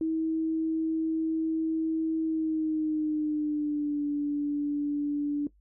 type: tone with pitch glide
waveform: sine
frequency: 320.9 to 290.9 Hz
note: E4 to D4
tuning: -46 to -16 cents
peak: -25 dBFS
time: 0.01-5.47 s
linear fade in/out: 2 ms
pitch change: -170 cents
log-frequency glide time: 2.22-4.05 s
effects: noise-tail reverb RT60 0.1 s tail -17 dB re dry + added 50 Hz sine -59 dBFS peak until 5.6 s